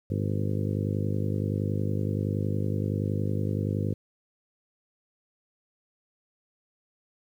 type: harmonic tone with a mistuned harmonic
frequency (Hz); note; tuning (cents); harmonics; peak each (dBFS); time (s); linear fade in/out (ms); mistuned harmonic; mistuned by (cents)
50.7; G#1; -41; 2 / 3 / 4 / 5 / 6 / 7 / 8 / 9 / 10; -28 / -32 / -34 / -36 / -38 / -39 / -40 / -41 / -42; 0.1-3.94; 5; 10; +16
effects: 10-bit